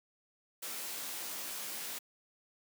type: noise with comb filter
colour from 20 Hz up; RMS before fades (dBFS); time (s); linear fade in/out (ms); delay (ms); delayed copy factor
white; -41; 0.62-1.99; 10; 18; +0.7
effects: high-pass 200 Hz 12 dB/octave